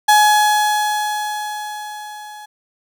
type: tone with level ramp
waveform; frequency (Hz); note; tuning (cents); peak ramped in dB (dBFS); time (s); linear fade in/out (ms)
35% pulse; 843; G#5; +26; -6 to -32; 0.08-2.46; 10
effects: none